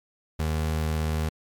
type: tone pair together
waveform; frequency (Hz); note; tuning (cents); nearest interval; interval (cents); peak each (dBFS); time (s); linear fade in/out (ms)
square; 78.15 / 156.3; D#2 / D#3; +8 / +8; octave; 1200; -26 / -31; 0.39-1.29; 5
effects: MP3 96 kbps